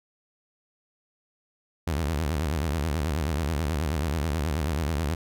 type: tone with vibrato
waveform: sawtooth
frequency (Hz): 76.7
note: D#2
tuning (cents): -24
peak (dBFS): -21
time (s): 1.87-5.15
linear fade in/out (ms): 5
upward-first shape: sine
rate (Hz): 9.3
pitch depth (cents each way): 190
effects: none